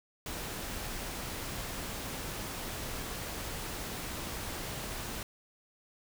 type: noise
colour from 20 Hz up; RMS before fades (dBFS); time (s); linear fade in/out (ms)
pink; -39; 0.26-5.23; 2
effects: none